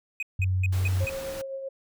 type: tone bursts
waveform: triangle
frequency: 2507 Hz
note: D#7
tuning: 12 cents sharp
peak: -26 dBFS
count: 5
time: 0.2-1.095 s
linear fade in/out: 2 ms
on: 27 ms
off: 190 ms
type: tone with vibrato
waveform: sine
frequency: 93.1 Hz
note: F#2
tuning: 11 cents sharp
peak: -22 dBFS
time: 0.39-1.05 s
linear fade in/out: 5 ms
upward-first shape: sine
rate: 4.5 Hz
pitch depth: 8 cents each way
type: noise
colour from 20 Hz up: pink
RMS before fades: -40 dBFS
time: 0.72-1.42 s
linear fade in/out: 10 ms
type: tone with tremolo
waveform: sine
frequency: 539 Hz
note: C#5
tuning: 49 cents flat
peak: -30 dBFS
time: 1-1.69 s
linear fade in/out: 10 ms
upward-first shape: triangle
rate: 7.8 Hz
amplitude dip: 45%
effects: none